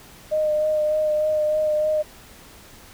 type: tone with vibrato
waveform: sine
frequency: 612 Hz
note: D#5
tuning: 29 cents flat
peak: -18 dBFS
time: 0.31-2.03 s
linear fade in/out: 20 ms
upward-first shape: sine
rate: 3.3 Hz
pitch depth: 18 cents each way
effects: pink hiss -46 dBFS RMS until 2.93 s